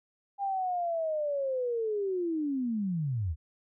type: linear sweep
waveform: sine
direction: down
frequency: 806 to 69.8 Hz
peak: -28 dBFS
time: 0.38-3.36 s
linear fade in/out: 50 ms
effects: none